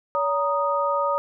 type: tone cluster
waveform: sine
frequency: 568 / 937 / 1241 Hz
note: C#5 / A#5 / D#6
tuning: +42 / +9 / -5 cents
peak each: -24 / -26 / -24 dBFS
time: 0.15-1.18 s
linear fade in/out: 0 ms
effects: none